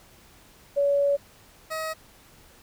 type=tone pair in turn; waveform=sine / 20% pulse; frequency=566 / 635.3 Hz; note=C#5 / D#5; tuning=+36 / +36 cents; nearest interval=major second; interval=200 cents; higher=second; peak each=-19 / -24 dBFS; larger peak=first; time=0.76-1.17 / 1.7-1.94 s; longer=first; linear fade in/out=20 ms; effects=pink hiss -54 dBFS RMS until 2.62 s